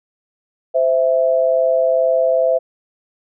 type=tone pair together; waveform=sine; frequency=517.1 / 659.3 Hz; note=C5 / E5; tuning=-20 / 0 cents; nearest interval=major third; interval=420 cents; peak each=-15 dBFS; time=0.74-2.59 s; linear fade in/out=20 ms; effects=none